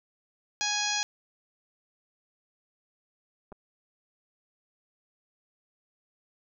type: harmonic tone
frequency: 830.6 Hz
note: G#5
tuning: in tune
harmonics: 1 / 2 / 3 / 4 / 5 / 6 / 7 / 8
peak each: -35 / -35 / -35 / -35 / -35 / -35 / -35 / -35 dBFS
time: 0.61-1.03 s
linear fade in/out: 0 ms
type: clicks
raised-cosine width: 1 ms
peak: -32 dBFS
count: 2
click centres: 3.52 / 3.525 s
effects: none